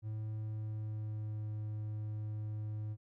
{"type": "tone with pitch glide", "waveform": "triangle", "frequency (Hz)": [108.4, 106.91], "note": ["A2", "A2"], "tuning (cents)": [-25, -49], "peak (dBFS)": -35, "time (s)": [0.02, 2.97], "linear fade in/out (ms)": 50, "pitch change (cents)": -24, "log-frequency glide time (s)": [0.36, 1.51], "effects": []}